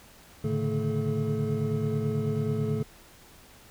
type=tone cluster; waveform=triangle; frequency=109.1 / 141.2 / 150.4 / 221.6 / 428.7 Hz; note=A2 / C#3 / D3 / A3 / A4; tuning=-14 / +32 / +42 / +13 / -45 cents; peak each=-30 dBFS; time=0.44-2.83 s; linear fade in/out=5 ms; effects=pink hiss -53 dBFS RMS until 3.7 s